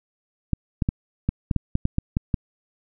clicks, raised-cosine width 5 ms, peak -8 dBFS, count 11, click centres 0.533 / 0.822 / 0.889 / 1.29 / 1.512 / 1.563 / 1.754 / 1.854 / 1.984 / 2.169 / 2.342 s, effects none

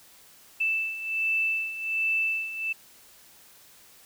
sine beating tone pair, 2644 / 2645.3 Hz, E7 / E7, +5 / +5 cents, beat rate 1.3 Hz, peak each -31 / -26 dBFS, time 0.6-2.73 s, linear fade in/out 10 ms, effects white hiss -54 dBFS RMS until 4.05 s

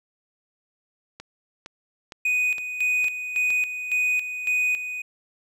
click train, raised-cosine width 0.2 ms, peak -21 dBFS, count 6, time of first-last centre 1.2-3.504 s, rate 2.17 Hz
triangle tone with tremolo, 2489 Hz, D#7, in tune, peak -18 dBFS, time 2.25-5.02 s, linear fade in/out 5 ms, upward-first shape square, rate 1.8 Hz, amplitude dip 65%
effects none

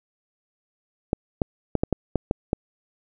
clicks, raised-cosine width 2 ms, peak -7 dBFS, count 8, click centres 1.131 / 1.418 / 1.753 / 1.835 / 1.927 / 2.157 / 2.311 / 2.531 s, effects none

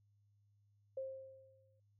sine tone with exponential decay, 531 Hz, C5, 25 cents sharp, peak -38 dBFS, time 0.97-1.8 s, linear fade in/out 5 ms, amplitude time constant 180 ms, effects added 102 Hz sine -70 dBFS peak until 1.99 s

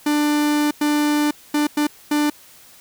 45% pulse tone bursts at uneven times, 296.4 Hz, D4, 16 cents sharp, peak -16 dBFS, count 5, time 0.06-0.71 / 0.81-1.31 / 1.54-1.67 / 1.77-1.87 / 2.11-2.3 s, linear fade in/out 5 ms, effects white hiss -47 dBFS RMS until 2.8 s

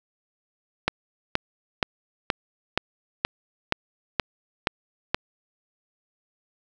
click train, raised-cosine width 0.3 ms, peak -4 dBFS, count 10, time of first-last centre 0.88-5.145 s, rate 2.11 Hz, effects none

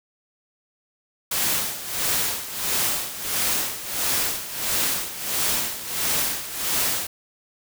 white noise with tremolo, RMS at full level -22 dBFS, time 1.31-7.07 s, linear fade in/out 5 ms, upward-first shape sine, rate 1.5 Hz, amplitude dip 75%, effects none

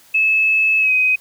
sine tone with pitch glide, 2600 to 2516 Hz, E7 to D#7, -24 to +19 cents, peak -12 dBFS, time 0.14-1.16 s, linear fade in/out 10 ms, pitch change -57 cents, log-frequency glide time 0.79-0.92 s, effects white hiss -49 dBFS RMS until 1.2 s

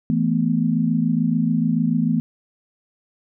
sine chord, E suspended fourth, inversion none, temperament equal, 164.81 / 220 / 246.9 Hz, E3 / A3 / B3, 0 / 0 / 0 cents, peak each -21 dBFS, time 0.1-2.2 s, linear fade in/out 0 ms, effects none

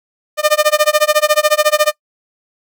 sawtooth tone with tremolo, 605 Hz, D#5, 49 cents flat, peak -3 dBFS, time 0.37-1.93 s, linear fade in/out 50 ms, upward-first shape sine, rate 14 Hz, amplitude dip 100%, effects noise-tail reverb RT60 0.1 s tail -22 dB re dry

